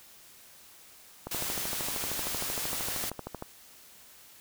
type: click train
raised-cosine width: 1 ms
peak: -22 dBFS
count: 29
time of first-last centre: 1.27-3.424 s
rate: 13 Hz
type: noise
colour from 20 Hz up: white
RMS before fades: -34 dBFS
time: 1.31-3.1 s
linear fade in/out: 5 ms
effects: white hiss -54 dBFS RMS until 4.4 s